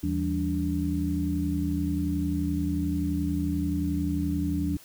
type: tone cluster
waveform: sine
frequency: 80.6 / 169.1 / 200.5 / 290.2 Hz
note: E2 / E3 / G3 / D4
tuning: -38 / +44 / +39 / -21 cents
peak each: -30 / -31 / -34 / -28 dBFS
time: 0.03-4.77 s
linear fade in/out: 5 ms
effects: white hiss -52 dBFS RMS until 4.84 s